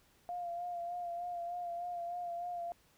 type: tone with vibrato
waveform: sine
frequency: 698.5 Hz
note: F5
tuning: in tune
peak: -37 dBFS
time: 0.29-2.72 s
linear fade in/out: 0 ms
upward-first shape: sine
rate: 3.3 Hz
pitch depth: 31 cents each way
effects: pink hiss -68 dBFS RMS until 2.97 s